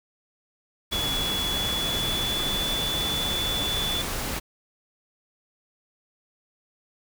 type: noise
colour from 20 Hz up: pink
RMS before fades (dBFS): -30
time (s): 0.91-4.4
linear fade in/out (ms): 20
type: tone with pitch glide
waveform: sine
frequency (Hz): 3400 to 3461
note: G#7 to A7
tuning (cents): +40 to -29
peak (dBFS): -26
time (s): 0.92-4.02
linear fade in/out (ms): 5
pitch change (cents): +31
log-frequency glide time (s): 1.41-2.6
effects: none